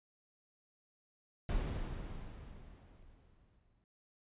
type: noise with exponential decay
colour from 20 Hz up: brown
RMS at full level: -34 dBFS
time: 1.49-3.84 s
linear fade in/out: 1 ms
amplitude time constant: 510 ms
effects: noise-tail reverb RT60 0.1 s tail -25 dB re dry + resampled to 8000 Hz